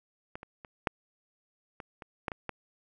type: clicks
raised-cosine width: 0.5 ms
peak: -24 / -29 / -30 / -11 / -26 / -28 / -16 / -21 / -19 dBFS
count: 9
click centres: 0.355 / 0.431 / 0.648 / 0.872 / 1.802 / 2.022 / 2.282 / 2.318 / 2.493 s
effects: none